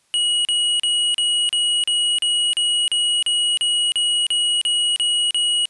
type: tone bursts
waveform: square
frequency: 2907 Hz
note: F#7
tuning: 31 cents flat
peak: -17 dBFS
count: 16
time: 0.14-5.655 s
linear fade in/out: 0 ms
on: 310 ms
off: 37 ms
effects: white hiss -62 dBFS RMS until 5.69 s + resampled to 24000 Hz